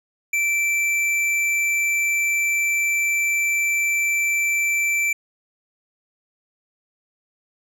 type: tone with hard clipping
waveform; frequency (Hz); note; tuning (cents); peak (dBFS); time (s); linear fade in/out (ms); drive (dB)
sine; 2336; D7; -10; -20; 0.33-5.13; 5; 10
effects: none